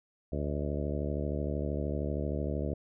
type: harmonic tone with a mistuned harmonic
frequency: 73 Hz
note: D2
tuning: 10 cents flat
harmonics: 1 / 2 / 3 / 4 / 5 / 6 / 7 / 8 / 9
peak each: -34 / -37 / -39 / -40 / -41 / -42 / -42 / -43 / -44 dBFS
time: 0.32-2.74 s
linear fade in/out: 5 ms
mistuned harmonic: 9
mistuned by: -48 cents
effects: none